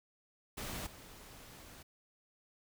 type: noise with level steps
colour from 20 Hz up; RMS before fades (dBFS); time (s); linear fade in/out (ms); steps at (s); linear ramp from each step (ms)
pink; -42 / -54; 0.57-1.83; 10; 0.86; 10
effects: none